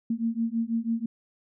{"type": "beating tone pair", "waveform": "sine", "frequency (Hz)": [226.1, 232.2], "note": ["A3", "A#3"], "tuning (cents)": [47, -7], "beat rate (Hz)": 6.1, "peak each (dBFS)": [-28, -28], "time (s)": [0.1, 1.06], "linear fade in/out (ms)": 5, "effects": []}